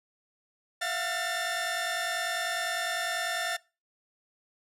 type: tone cluster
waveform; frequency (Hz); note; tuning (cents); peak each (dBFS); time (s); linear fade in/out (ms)
sawtooth; 674 / 724 / 1388 / 1791; E5 / F#5 / F6 / A6; +38 / -38 / -11 / +30; -32 / -32 / -36 / -28; 0.81-3.57; 10
effects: noise-tail reverb RT60 0.3 s tail -23 dB re dry + low-pass 12000 Hz 12 dB/octave